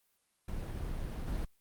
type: noise with level steps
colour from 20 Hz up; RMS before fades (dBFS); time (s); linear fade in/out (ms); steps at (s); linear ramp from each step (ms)
brown; -38 / -35; 0.48-1.45; 5; 1.27; 10
effects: white hiss -75 dBFS RMS until 1.6 s + Opus 32 kbps